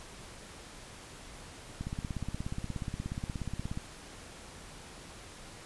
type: click train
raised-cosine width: 5 ms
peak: -23 dBFS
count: 34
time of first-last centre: 1.81-3.774 s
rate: 16.8 Hz
effects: pink hiss -49 dBFS RMS until 5.65 s + resampled to 24000 Hz